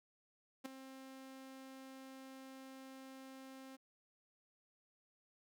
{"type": "tone with ADSR envelope", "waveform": "sawtooth", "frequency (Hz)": 265.3, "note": "C4", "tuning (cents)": 24, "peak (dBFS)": -36, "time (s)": [0.64, 3.77], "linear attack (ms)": 17, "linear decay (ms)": 7, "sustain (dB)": -12, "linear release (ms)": 20, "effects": []}